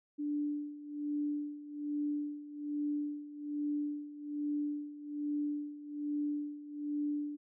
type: tone with tremolo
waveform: sine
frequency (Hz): 293.7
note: D4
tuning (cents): 0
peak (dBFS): -31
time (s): 0.18-7.37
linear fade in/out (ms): 20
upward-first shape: sine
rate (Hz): 1.2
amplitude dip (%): 80
effects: none